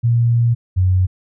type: tone pair in turn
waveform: sine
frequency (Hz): 118 / 92.34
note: A#2 / F#2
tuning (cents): +22 / -3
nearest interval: major third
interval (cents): 425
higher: first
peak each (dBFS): -11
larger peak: neither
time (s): 0.03-0.55 / 0.76-1.07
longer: first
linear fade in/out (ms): 20
effects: none